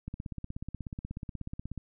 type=click train; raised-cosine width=5 ms; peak=-25 dBFS; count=29; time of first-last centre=0.08-1.777 s; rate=16.5 Hz; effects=none